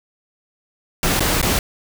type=noise with dropouts; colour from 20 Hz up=pink; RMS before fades=-18 dBFS; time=1.03-1.59 s; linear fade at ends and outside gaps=1 ms; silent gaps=1.195-1.205 / 1.415-1.427 s; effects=none